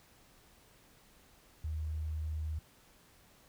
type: tone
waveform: sine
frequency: 77.78 Hz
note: D#2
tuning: in tune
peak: -34 dBFS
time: 1.64-2.59 s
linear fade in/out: 5 ms
effects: pink hiss -63 dBFS RMS until 3.48 s

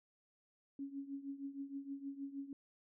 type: tone with tremolo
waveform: sine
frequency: 277.2 Hz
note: C#4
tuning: in tune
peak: -39 dBFS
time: 0.79-2.53 s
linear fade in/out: 2 ms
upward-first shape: triangle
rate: 6.4 Hz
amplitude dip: 85%
effects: none

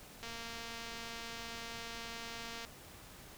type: click train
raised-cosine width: 0.2 ms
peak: -28 dBFS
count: 560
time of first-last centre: 0.23-2.65 s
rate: 231 Hz
effects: pink hiss -54 dBFS RMS until 3.37 s

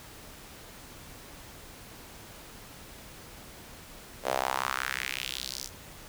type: tone with high-pass filter sweep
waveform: sawtooth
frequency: 65.41 Hz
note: C2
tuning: in tune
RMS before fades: -33 dBFS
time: 4.23-5.7 s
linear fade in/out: 50 ms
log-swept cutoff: 550 to 6000 Hz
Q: 2.6
effects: pink hiss -48 dBFS RMS until 6.08 s

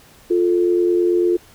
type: tone pair together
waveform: sine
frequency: 350.9 / 440 Hz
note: F4 / A4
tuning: +8 / 0 cents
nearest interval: major third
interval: 392 cents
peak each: -14 / -21 dBFS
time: 0.3-1.37 s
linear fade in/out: 10 ms
effects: pink hiss -48 dBFS RMS until 1.54 s

